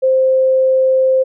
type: tone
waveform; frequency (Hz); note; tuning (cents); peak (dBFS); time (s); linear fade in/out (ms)
sine; 523.3; C5; 0; -9; 0.02-1.24; 20
effects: none